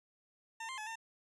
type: tone with pitch steps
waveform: 20% pulse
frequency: 904 / 1049 / 856 / 903 Hz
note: A5 / C6 / A5 / A5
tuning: +47 / +4 / -48 / +45 cents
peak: -36 dBFS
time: 0.6-0.956 s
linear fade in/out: 5 ms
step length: 89 ms
effects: resampled to 24000 Hz + 12-bit